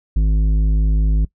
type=tone with tanh clipping; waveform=sine; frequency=52.5 Hz; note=G#1; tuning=19 cents sharp; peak=-14 dBFS; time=0.16-1.25 s; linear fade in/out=5 ms; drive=10 dB; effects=noise-tail reverb RT60 0.1 s tail -21 dB re dry